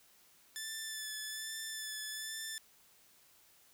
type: tone with vibrato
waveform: 10% pulse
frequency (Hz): 1750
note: A6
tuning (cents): -10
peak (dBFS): -31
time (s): 0.56-2.58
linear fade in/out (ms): 0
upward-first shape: sine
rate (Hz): 1.2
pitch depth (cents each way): 22
effects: white hiss -65 dBFS RMS until 3.73 s